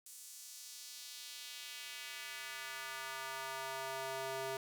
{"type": "tone with high-pass filter sweep", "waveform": "square", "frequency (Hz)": 133.3, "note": "C3", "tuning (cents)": 33, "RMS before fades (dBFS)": -45, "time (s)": [0.06, 4.57], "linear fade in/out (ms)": 2, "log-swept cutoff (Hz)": [8100, 490], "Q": 1.3, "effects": []}